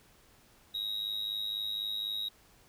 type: tone with amplitude modulation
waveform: triangle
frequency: 3800 Hz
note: A#7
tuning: 33 cents sharp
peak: -28 dBFS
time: 0.74-2.29 s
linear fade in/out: 10 ms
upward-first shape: sine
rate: 104 Hz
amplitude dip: 75%
effects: pink hiss -62 dBFS RMS until 2.68 s